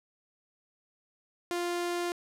sawtooth tone, 349.2 Hz, F4, in tune, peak -26 dBFS, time 1.51-2.12 s, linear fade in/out 0 ms, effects low-pass 12000 Hz 12 dB/octave

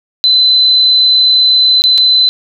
sine tone with dropouts, 4033 Hz, B7, 36 cents sharp, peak -5 dBFS, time 0.24-2.29 s, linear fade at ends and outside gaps 0 ms, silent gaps 1.82-1.839 / 1.977-1.981 s, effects none

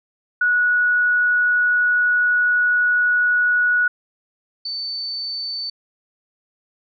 sine tone pair in turn, 1464 / 4531 Hz, F#6 / C#8, -19 / +37 cents, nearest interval octave + minor sixth, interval 1956 cents, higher second, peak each -14 / -24 dBFS, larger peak first, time 0.41-3.88 / 4.65-5.7 s, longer first, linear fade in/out 5 ms, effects none

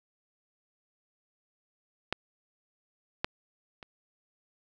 clicks, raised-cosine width 0.3 ms, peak -12 / -11 / -28 dBFS, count 3, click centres 2.126 / 3.245 / 3.828 s, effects none

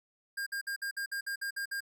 square tone bursts, 1609 Hz, G6, 45 cents sharp, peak -34 dBFS, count 10, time 0.37-1.806 s, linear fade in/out 10 ms, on 95 ms, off 54 ms, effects none

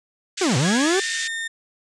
white band-pass noise, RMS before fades -29 dBFS, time 0.37-1.28 s, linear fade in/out 10 ms, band 1600 to 7900 Hz, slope 48 dB/octave
40% pulse linear two-way sweep, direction down then up, 400 to 116.54 to 400 Hz, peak -17 dBFS, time 0.41-1 s, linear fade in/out 5 ms, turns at 0.57 s
35% pulse tone with pitch glide, 1661.2 to 1822 Hz, G#6 to A#6, 0 to -40 cents, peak -24 dBFS, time 0.64-1.48 s, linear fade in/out 10 ms, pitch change +160 cents, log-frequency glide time 0.84-1.05 s
effects resampled to 24000 Hz

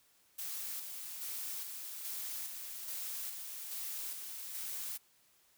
blue noise with tremolo, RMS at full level -41 dBFS, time 0.38-4.98 s, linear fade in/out 10 ms, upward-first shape square, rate 1.2 Hz, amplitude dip 35%, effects white hiss -69 dBFS RMS until 5.57 s

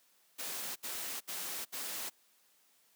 white noise bursts, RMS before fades -40 dBFS, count 4, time 0.38-2.101 s, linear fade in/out 20 ms, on 380 ms, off 67 ms, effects white hiss -69 dBFS RMS until 2.95 s + high-pass 200 Hz 12 dB/octave

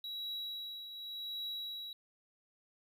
triangle tone with tremolo, 3885 Hz, B7, 29 cents flat, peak -36 dBFS, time 0.04-1.93 s, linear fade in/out 2 ms, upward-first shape triangle, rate 0.88 Hz, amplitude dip 60%, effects none

